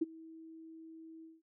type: tone with ADSR envelope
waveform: sine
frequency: 323.4 Hz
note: E4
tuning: 33 cents flat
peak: -26 dBFS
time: 0.01-1.42 s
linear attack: 11 ms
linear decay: 24 ms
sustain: -23 dB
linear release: 190 ms
effects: none